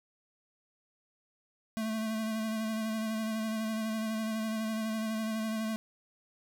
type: tone with vibrato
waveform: square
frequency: 220 Hz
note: A3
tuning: in tune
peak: -32 dBFS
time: 1.77-5.76 s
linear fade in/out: 0 ms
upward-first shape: sine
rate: 12 Hz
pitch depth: 25 cents each way
effects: none